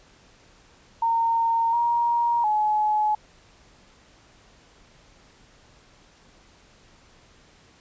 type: tone with pitch steps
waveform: sine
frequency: 918 / 943 / 850 Hz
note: A#5 / A#5 / G#5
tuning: -27 / +20 / +40 cents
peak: -19 dBFS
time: 1.02-3.15 s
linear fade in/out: 5 ms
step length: 710 ms
effects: pink hiss -55 dBFS RMS until 7.8 s + resampled to 16000 Hz